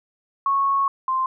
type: tone pair in turn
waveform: sine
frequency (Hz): 1102 / 1045.8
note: C#6 / C6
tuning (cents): -11 / -1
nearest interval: minor second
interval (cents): 90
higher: first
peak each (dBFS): -17 / -19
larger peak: first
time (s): 0.46-0.88 / 1.08-1.26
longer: first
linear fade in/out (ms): 2
effects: none

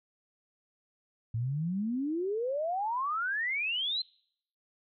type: exponential sweep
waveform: sine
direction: up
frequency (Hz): 108.8 to 4176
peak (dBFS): -29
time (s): 1.34-4.02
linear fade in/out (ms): 5
effects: noise-tail reverb RT60 0.7 s tail -26 dB re dry

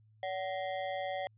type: ring-modulated tone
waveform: square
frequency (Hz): 659.3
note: E5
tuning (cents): 0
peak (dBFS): -32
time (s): 0.23-1.27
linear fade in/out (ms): 0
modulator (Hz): 90.3
effects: added 108 Hz sine -61 dBFS peak until 1.37 s + resampled to 8000 Hz

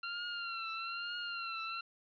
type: tone with vibrato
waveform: 20% pulse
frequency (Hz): 1377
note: F6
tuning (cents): -25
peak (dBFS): -33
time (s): 0.03-1.81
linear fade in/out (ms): 5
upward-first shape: triangle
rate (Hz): 1.1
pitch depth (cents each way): 68
effects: resampled to 11025 Hz + 11-bit

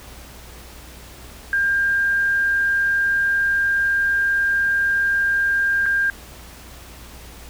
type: tone with dropouts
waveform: sine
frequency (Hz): 1600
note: G6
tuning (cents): +35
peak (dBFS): -16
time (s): 1.53-6.1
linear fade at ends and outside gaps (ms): 1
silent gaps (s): 5.858-5.862
effects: added 60 Hz sine -42 dBFS peak until 7.49 s + pink hiss -42 dBFS RMS until 7.49 s

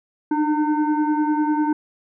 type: tone with frequency modulation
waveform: sine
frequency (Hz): 300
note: D4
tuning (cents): +37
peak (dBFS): -17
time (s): 0.31-1.73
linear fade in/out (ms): 5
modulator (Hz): 610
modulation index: 1
effects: none

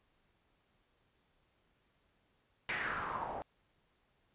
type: noise with low-pass filter sweep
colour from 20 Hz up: white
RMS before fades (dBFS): -39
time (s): 2.69-3.42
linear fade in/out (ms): 0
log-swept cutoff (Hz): 2200 to 700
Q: 3.8
effects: pink hiss -75 dBFS RMS until 4.34 s + resampled to 8000 Hz

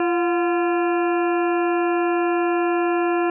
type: harmonic tone with a mistuned harmonic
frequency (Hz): 343.8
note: F4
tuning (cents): -27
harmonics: 1 / 2 / 3 / 4 / 5 / 7 / 8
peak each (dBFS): -19 / -25 / -29 / -31 / -33 / -36 / -37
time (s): 0-3.3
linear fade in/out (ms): 2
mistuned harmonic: 2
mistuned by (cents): +64
effects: none

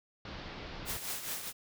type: low-pass noise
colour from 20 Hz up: pink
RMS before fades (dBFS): -44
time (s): 0.25-0.97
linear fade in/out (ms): 2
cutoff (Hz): 5000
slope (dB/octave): 48
type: noise with tremolo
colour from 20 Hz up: white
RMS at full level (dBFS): -36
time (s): 0.85-1.53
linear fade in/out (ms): 50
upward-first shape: triangle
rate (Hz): 4.8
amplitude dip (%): 65
effects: none

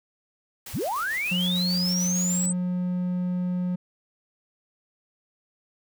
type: noise with tremolo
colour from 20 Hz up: white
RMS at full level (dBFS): -39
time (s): 0.66-2.46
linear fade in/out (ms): 5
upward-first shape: square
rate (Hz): 6.7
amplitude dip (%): 30
type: linear sweep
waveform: sine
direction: up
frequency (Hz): 36 to 8210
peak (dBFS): -25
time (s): 0.73-2.53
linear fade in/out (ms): 20
type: tone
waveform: triangle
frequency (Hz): 180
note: F#3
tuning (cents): -47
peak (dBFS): -22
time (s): 1.31-3.76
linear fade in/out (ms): 10
effects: none

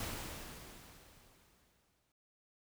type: noise with exponential decay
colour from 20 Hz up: pink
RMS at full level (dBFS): -40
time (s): 0-2.12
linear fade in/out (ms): 2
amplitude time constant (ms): 460
effects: none

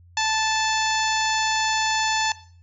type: harmonic tone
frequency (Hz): 877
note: A5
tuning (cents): -6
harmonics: 1 / 2 / 3 / 4 / 5 / 6 / 7 / 8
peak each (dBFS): -24 / -27 / -29 / -30 / -31 / -32 / -32 / -33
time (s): 0.17-2.32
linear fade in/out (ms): 2
effects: noise-tail reverb RT60 0.5 s tail -17 dB re dry + added 87 Hz sine -48 dBFS peak until 2.62 s

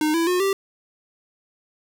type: tone with pitch steps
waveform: square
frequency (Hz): 306.9 / 332.7 / 360.8 / 391.2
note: D#4 / E4 / F#4 / G4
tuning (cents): -24 / +16 / -44 / -4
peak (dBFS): -19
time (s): 0.01-0.53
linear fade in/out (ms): 2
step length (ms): 130
effects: none

